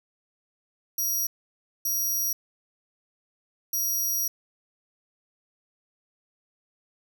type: tone bursts at uneven times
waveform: 15% pulse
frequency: 5740 Hz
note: F8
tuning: 47 cents sharp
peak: -19 dBFS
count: 3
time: 0.98-1.27 / 1.85-2.33 / 3.73-4.28 s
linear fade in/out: 5 ms
effects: none